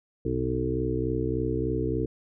harmonic tone with a mistuned harmonic, 63.4 Hz, B1, 46 cents sharp, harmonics 1 / 2 / 4 / 5 / 6 / 7, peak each -33 / -31 / -34 / -31 / -33 / -31 dBFS, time 0.25-2.06 s, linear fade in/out 5 ms, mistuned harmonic 1, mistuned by +27 cents, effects none

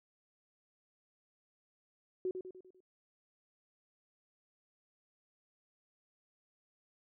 sine tone with echo, 370 Hz, F#4, in tune, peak -32 dBFS, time 2.25-2.31 s, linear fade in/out 2 ms, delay 99 ms, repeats 5, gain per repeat -6 dB, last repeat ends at 2.805 s, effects none

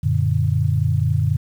sine chord, Gb augmented, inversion none, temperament equal, 92.5 / 116.54 / 146.83 Hz, Gb2 / Bb2 / D3, 0 / 0 / 0 cents, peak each -20 dBFS, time 0.03-1.37 s, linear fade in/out 10 ms, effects 8-bit

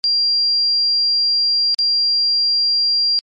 sine tone with dropouts, 4760 Hz, D8, 22 cents sharp, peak -13 dBFS, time 0.04-3.19 s, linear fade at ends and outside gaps 0 ms, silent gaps 1.744-1.789 s, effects MP3 48 kbps

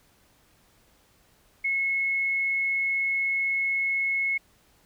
sine tone, 2182 Hz, C#7, 28 cents flat, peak -23 dBFS, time 1.64-4.38 s, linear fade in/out 10 ms, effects pink hiss -62 dBFS RMS until 4.85 s

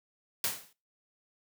white noise with exponential decay, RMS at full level -27 dBFS, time 0.44-0.73 s, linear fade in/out 2 ms, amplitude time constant 61 ms, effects noise-tail reverb RT60 0.3 s tail -21 dB re dry + high-pass 100 Hz 12 dB/octave

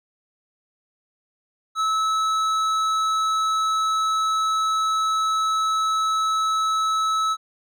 sine tone with hard clipping, 1300 Hz, E6, 24 cents flat, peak -21 dBFS, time 1.75-7.37 s, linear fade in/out 50 ms, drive 10 dB, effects none

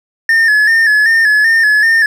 triangle tone with vibrato, 1760 Hz, A6, in tune, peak -5 dBFS, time 0.29-2.06 s, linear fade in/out 2 ms, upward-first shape square, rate 2.6 Hz, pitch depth 54 cents each way, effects none

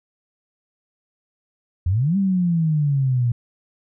sine exponential two-way sweep, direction up then down, 81.6 to 200 to 117.4 Hz, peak -16 dBFS, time 1.86-3.32 s, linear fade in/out 5 ms, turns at 2.17 s, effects none

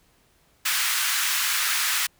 pink high-pass noise, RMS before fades -24 dBFS, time 0.65-2.07 s, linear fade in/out 10 ms, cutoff 1300 Hz, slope 24 dB/octave, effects pink hiss -62 dBFS RMS until 2.19 s

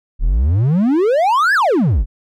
triangle exponential two-way sweep, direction up then down, 33.28 to 1760 to 36.73 Hz, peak -9 dBFS, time 0.19-2.06 s, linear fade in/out 50 ms, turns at 1.54 s, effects none

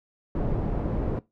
pink low-pass noise, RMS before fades -27 dBFS, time 0.35-1.19 s, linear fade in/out 2 ms, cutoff 540 Hz, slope 12 dB/octave, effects noise-tail reverb RT60 0.2 s tail -19 dB re dry

